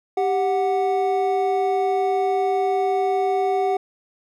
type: tone pair together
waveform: triangle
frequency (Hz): 392 / 739.1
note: G4 / F#5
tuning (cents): 0 / -2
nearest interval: major seventh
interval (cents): 1098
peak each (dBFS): -19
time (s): 0.17-3.77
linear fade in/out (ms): 5
effects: none